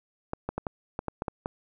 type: clicks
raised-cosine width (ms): 1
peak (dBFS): -16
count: 9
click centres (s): 0.334 / 0.49 / 0.58 / 0.668 / 0.991 / 1.083 / 1.221 / 1.282 / 1.459
effects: none